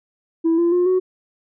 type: tone with pitch steps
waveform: sine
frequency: 328.8 / 342 / 355.7 / 369.9 Hz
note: E4 / F4 / F4 / F#4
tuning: -4 / -36 / +32 / 0 cents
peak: -12 dBFS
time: 0.44-1 s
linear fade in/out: 20 ms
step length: 140 ms
effects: tanh soft clip ceiling -12 dBFS